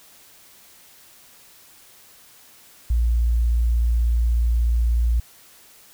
sine tone, 58.27 Hz, A#1, in tune, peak -16 dBFS, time 2.9-5.2 s, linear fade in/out 5 ms, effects white hiss -50 dBFS RMS until 5.93 s

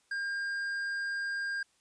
sine tone with tanh clipping, 1606 Hz, G6, 41 cents sharp, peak -33 dBFS, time 0.11-1.63 s, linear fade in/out 5 ms, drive 7 dB, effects white hiss -70 dBFS RMS until 1.8 s + resampled to 22050 Hz

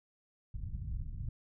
pink low-pass noise, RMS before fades -39 dBFS, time 0.54-1.29 s, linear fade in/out 5 ms, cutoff 130 Hz, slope 24 dB/octave, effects none

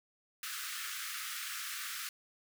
pink high-pass noise, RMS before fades -41 dBFS, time 0.43-2.09 s, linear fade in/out 2 ms, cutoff 1200 Hz, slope 96 dB/octave, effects none

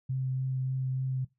sine tone with vibrato, 130.81 Hz, C3, in tune, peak -28 dBFS, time 0.09-1.25 s, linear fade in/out 10 ms, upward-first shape triangle, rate 3.4 Hz, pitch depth 12 cents each way, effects noise-tail reverb RT60 0.2 s tail -19 dB re dry

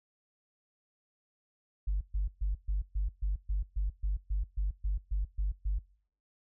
sine tone bursts, 48.93 Hz, G1, 2 cents flat, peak -26 dBFS, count 15, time 1.87-5.79 s, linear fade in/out 10 ms, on 140 ms, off 130 ms, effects noise-tail reverb RT60 0.6 s tail -25 dB re dry + tanh soft clip ceiling -24 dBFS

